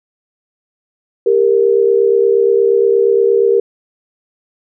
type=tone pair together; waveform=sine; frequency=397.7 / 466.2 Hz; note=G4 / A#4; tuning=+25 / 0 cents; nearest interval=minor third; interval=275 cents; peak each=-11 dBFS; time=1.26-3.6 s; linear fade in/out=5 ms; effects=none